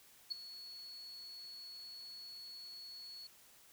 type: tone with ADSR envelope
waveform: sine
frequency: 4385 Hz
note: C#8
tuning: 20 cents flat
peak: -33 dBFS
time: 0.3-3.27 s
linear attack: 19 ms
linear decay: 8 ms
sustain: -15 dB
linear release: 3 ms
effects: white hiss -63 dBFS RMS until 3.72 s